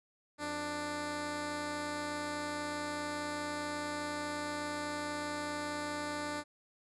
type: tone pair together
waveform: 10% pulse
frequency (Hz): 88 / 295.6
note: F2 / D4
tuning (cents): +14 / +11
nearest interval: octave + major sixth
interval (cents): 2097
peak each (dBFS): -40 / -28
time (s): 0.38-6.44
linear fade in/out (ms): 50
effects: resampled to 24000 Hz